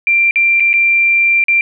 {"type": "tone with dropouts", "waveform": "sine", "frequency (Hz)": 2366, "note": "D7", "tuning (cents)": 12, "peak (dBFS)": -8, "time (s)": [0.07, 1.61], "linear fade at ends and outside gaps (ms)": 1, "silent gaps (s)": [[0.31, 0.358], [0.599, 0.604], [0.731, 0.738], [1.44, 1.483]], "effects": []}